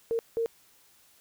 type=tone bursts at uneven times; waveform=sine; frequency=459.1 Hz; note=A#4; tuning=26 cents flat; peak=-25 dBFS; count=2; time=0.11-0.19 / 0.37-0.46 s; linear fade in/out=0 ms; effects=white hiss -61 dBFS RMS until 1.2 s